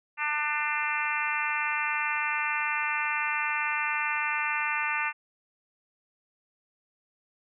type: harmonic tone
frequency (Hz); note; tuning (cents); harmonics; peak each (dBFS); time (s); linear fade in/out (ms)
298.5; D4; +28; 3 / 4 / 5 / 6 / 7 / 8 / 9; -34 / -34 / -34 / -34 / -34 / -34 / -34; 0.17-5.13; 50
effects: none